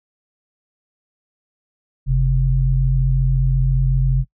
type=tone pair together; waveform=sine; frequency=46.78 / 132.3 Hz; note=F#1 / C3; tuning=+20 / +20 cents; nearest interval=octave + tritone; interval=1800 cents; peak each=-16 dBFS; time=2.06-4.25 s; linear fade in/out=50 ms; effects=noise-tail reverb RT60 0.1 s tail -23 dB re dry